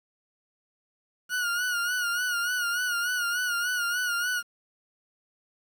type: tone with vibrato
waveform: 40% pulse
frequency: 1443 Hz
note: F#6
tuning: 44 cents flat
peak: -25 dBFS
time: 1.29-4.43 s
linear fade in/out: 50 ms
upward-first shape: sine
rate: 3.4 Hz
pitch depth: 60 cents each way
effects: 9-bit